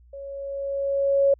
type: tone with level ramp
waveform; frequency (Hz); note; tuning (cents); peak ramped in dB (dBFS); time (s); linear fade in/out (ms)
sine; 554.4; C#5; 0; -35 to -14; 0.13-1.34; 5
effects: added 60 Hz sine -50 dBFS peak until 1.39 s